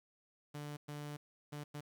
sawtooth tone bursts at uneven times, 147.2 Hz, D3, 4 cents sharp, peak -39 dBFS, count 4, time 0.54-0.77 / 0.88-1.17 / 1.52-1.64 / 1.74-1.81 s, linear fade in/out 10 ms, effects 11-bit

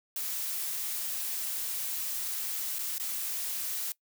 blue noise with dropouts, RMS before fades -34 dBFS, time 0.16-3.92 s, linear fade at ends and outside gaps 2 ms, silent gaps 2.786-2.791 / 2.982-2.997 s, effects noise-tail reverb RT60 0.1 s tail -21 dB re dry

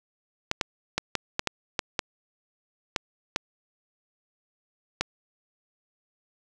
clicks, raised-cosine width 0.2 ms, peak -7 dBFS, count 11, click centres 0.514 / 0.612 / 0.98 / 1.153 / 1.394 / 1.473 / 1.792 / 1.992 / 2.962 / 3.361 / 5.01 s, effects none

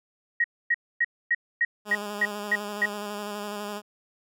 sine tone bursts, 1889 Hz, A#6, 22 cents sharp, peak -19 dBFS, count 9, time 0.4-2.858 s, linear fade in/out 5 ms, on 42 ms, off 260 ms
10% pulse tone with vibrato, 206.5 Hz, G#3, 10 cents flat, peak -24 dBFS, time 1.85-3.82 s, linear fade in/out 50 ms, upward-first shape square, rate 12 Hz, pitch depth 23 cents each way
effects none

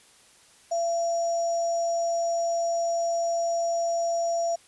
sine tone with sample-and-hold, 677 Hz, E5, 46 cents sharp, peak -23 dBFS, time 0.71-4.56 s, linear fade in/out 10 ms, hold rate 6300 Hz, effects white hiss -56 dBFS RMS until 4.67 s + resampled to 24000 Hz

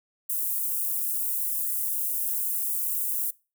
white high-pass noise, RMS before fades -28 dBFS, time 0.29-3.31 s, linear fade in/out 10 ms, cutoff 10000 Hz, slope 24 dB/octave, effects noise-tail reverb RT60 0.3 s tail -22 dB re dry

